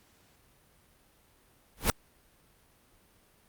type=noise with exponential growth; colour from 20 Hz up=pink; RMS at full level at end=-19 dBFS; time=1.77-1.9 s; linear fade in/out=1 ms; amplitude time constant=27 ms; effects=pink hiss -64 dBFS RMS until 3.48 s + Opus 48 kbps